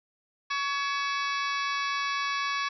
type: harmonic tone with a mistuned harmonic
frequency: 562 Hz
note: C#5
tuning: 24 cents sharp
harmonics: 2 / 3 / 4 / 5 / 6 / 7 / 8 / 9 / 10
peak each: -30 / -34 / -36 / -38 / -40 / -41 / -42 / -43 / -44 dBFS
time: 0.5-2.69 s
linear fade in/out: 10 ms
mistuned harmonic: 5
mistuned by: -120 cents
effects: none